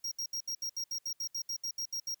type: tone bursts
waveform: square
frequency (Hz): 5610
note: F8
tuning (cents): +7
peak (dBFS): -34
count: 15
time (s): 0.04-2.145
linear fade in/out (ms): 5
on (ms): 75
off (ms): 70
effects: white hiss -74 dBFS RMS until 2.2 s